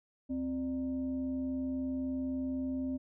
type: tone with frequency modulation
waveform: sine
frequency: 261.6 Hz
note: C4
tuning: in tune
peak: -32 dBFS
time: 0.29-2.98 s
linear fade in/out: 20 ms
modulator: 333 Hz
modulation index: 0.39
effects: none